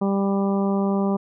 harmonic tone, 197.3 Hz, G3, 11 cents sharp, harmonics 1 / 2 / 3 / 4 / 5 / 6, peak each -20 / -26 / -30 / -32 / -34 / -36 dBFS, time 0.01-1.17 s, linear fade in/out 10 ms, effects none

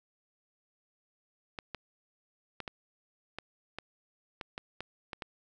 clicks, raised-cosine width 0.3 ms, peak -22 dBFS, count 11, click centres 1.588 / 1.747 / 2.603 / 2.678 / 3.386 / 3.786 / 4.412 / 4.579 / 4.806 / 5.132 / 5.222 s, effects none

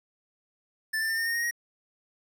square tone with pitch steps, 1761 / 1781.5 / 1802.2 / 1823.1 / 1844.3 / 1865.7 / 1887.4 Hz, A6 / A6 / A6 / A#6 / A#6 / A#6 / A#6, +1 / +21 / +41 / -39 / -19 / +1 / +21 cents, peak -27 dBFS, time 0.93-1.511 s, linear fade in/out 10 ms, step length 83 ms, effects 10-bit

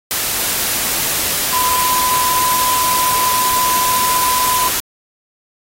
sine tone in noise, 1005 Hz, B5, 30 cents sharp, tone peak -15 dBFS, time 1.53-4.68 s, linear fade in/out 0 ms, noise white, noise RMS -18 dBFS, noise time 0.11-4.8 s, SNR 0 dB, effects AAC 48 kbps

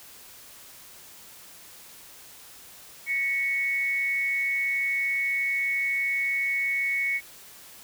sine tone pair together, 1930.8 / 2217 Hz, B6 / C#7, -40 / 0 cents, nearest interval major second, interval 240 cents, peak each -33 / -24 dBFS, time 3.06-7.21 s, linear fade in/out 50 ms, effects white hiss -48 dBFS RMS until 7.83 s

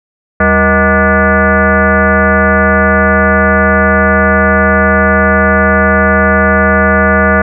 sine tone with frequency modulation, 630 Hz, D#5, 21 cents sharp, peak -5 dBFS, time 0.4-7.42 s, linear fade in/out 5 ms, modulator 276 Hz, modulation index 4.1, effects none

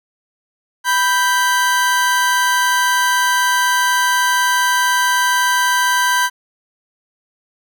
40% pulse tone pair together, 987.8 / 1568 Hz, B5 / G6, 0 / 0 cents, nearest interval minor sixth, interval 800 cents, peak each -15 dBFS, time 0.84-6.3 s, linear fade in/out 50 ms, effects none

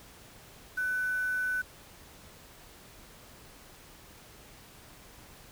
sine tone with quantisation, 1500 Hz, F#6, 23 cents sharp, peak -28 dBFS, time 0.77-1.62 s, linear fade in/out 10 ms, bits 8, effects pink hiss -53 dBFS RMS until 5.51 s

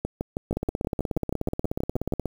two click trains, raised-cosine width 2 ms, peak -13 / -13 dBFS, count 14 / 30, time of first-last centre 0.05-2.123 / 0.51-2.257 s, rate 6.27 / 16.6 Hz, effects 7-bit

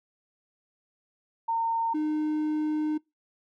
sine / triangle tone pair in turn, 914 / 305.9 Hz, A#5 / D#4, -34 / -29 cents, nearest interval octave + perfect fifth, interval 1895 cents, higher first, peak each -24 / -23 dBFS, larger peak second, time 1.48-1.94 / 1.94-2.98 s, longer second, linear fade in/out 10 ms, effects noise-tail reverb RT60 0.2 s tail -24 dB re dry

